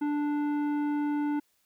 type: tone with tanh clipping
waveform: sine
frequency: 293.7 Hz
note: D4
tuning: in tune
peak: -28 dBFS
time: 0.01-1.4 s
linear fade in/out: 10 ms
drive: 12 dB
effects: white hiss -71 dBFS RMS until 1.65 s